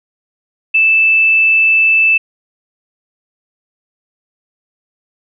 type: tone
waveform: sine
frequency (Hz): 2637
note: E7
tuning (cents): 0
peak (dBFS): -7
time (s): 0.74-2.18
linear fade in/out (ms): 10
effects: none